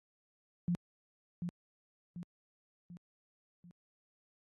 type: tone with echo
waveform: sine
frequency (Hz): 174.61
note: F3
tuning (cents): 0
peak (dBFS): -29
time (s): 0.68-0.75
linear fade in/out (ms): 0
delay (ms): 740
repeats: 4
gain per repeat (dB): -6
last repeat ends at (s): 3.71
effects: high-pass 60 Hz 12 dB/octave + AAC 32 kbps